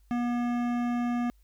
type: tone with hard clipping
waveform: sine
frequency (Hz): 241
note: B3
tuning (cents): -42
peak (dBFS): -28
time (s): 0.11-1.3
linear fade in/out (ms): 0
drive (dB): 15
effects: added 50 Hz sine -57 dBFS peak until 1.43 s + white hiss -73 dBFS RMS until 1.43 s